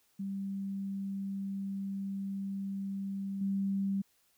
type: tone with level steps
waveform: sine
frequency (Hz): 196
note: G3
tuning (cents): 0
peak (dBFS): -34 / -29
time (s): 0.19-4.02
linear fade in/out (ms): 10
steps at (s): 3.41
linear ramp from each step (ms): 5
effects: white hiss -71 dBFS RMS until 4.37 s